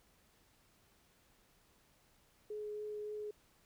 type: tone with vibrato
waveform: sine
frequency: 421.5 Hz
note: G#4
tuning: 26 cents sharp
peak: -40 dBFS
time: 2.5-3.31 s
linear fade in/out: 5 ms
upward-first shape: triangle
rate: 3.5 Hz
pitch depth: 9 cents each way
effects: pink hiss -70 dBFS RMS until 3.65 s